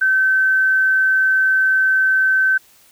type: tone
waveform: sine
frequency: 1538 Hz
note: G6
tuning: 33 cents flat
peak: -12 dBFS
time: 0.01-2.58 s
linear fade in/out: 10 ms
effects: white hiss -51 dBFS RMS until 2.91 s